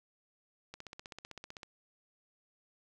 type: click train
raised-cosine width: 0.2 ms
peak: -28 dBFS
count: 15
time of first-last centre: 0.74-1.632 s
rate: 15.7 Hz
effects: none